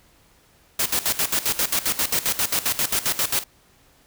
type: noise with tremolo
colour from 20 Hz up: white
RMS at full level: -21 dBFS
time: 0.79-3.44 s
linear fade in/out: 5 ms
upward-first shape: square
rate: 7.5 Hz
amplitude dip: 80%
effects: pink hiss -57 dBFS RMS until 4.06 s